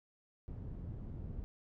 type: low-pass noise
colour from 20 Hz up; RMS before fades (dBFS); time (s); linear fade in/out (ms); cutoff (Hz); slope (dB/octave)
white; -44; 0.48-1.44; 0; 120; 12
effects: none